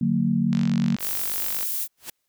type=chord; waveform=sine; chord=D augmented; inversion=none; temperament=just; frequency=146.83 / 183.54 / 229.4 Hz; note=D3 / F#3 / A#3; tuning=0 / -14 / -28 cents; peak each=-26 / -23 / -22 dBFS; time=0.01-0.96 s; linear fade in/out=5 ms
type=click train; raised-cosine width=0.2 ms; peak=-17 dBFS; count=54; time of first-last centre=0.53-1.63 s; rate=48.2 Hz
type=noise; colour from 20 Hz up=violet; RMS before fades=-27 dBFS; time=0.99-1.88 s; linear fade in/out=50 ms
type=noise with exponential growth; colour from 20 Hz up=white; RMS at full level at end=-30 dBFS; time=1.97-2.1 s; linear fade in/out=5 ms; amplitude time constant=28 ms
effects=white hiss -75 dBFS RMS until 2.28 s